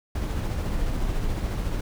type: noise with tremolo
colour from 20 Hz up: brown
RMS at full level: -25 dBFS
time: 0.15-1.81 s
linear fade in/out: 5 ms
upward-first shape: sine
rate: 14 Hz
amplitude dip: 30%
effects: none